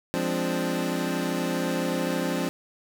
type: chord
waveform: 25% pulse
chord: D half-diminished seventh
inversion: first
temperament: equal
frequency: 174.61 / 207.7 / 261.6 / 293.7 Hz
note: F3 / Ab3 / C4 / D4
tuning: 0 / 0 / 0 / 0 cents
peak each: -26 / -30 / -26 / -28 dBFS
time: 0.14-2.49 s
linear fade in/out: 0 ms
effects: none